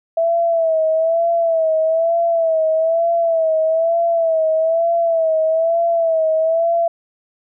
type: tone with vibrato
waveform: sine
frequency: 656 Hz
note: E5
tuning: 9 cents flat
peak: -13 dBFS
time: 0.17-6.88 s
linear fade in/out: 5 ms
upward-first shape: sine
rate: 1.1 Hz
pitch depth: 57 cents each way
effects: none